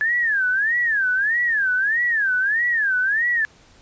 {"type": "tone with vibrato", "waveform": "sine", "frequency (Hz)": 1700, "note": "G#6", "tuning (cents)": 40, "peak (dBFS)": -17, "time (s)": [0.01, 3.45], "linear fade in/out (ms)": 0, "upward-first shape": "sine", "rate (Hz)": 1.6, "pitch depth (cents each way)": 230, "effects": ["pink hiss -52 dBFS RMS until 3.81 s", "resampled to 16000 Hz"]}